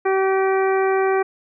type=harmonic tone with a mistuned harmonic; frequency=383.8 Hz; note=G4; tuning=37 cents flat; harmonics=1 / 2 / 3 / 4 / 5 / 6; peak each=-17 / -23 / -27 / -29 / -31 / -33 dBFS; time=0.05-1.23 s; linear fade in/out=10 ms; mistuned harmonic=6; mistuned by=+29 cents; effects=none